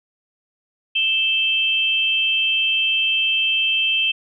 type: tone pair together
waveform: sine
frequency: 2637 / 3140 Hz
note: E7 / G7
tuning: 0 / +2 cents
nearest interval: minor third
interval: 302 cents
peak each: -19 / -19 dBFS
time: 0.95-4.12 s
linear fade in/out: 10 ms
effects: none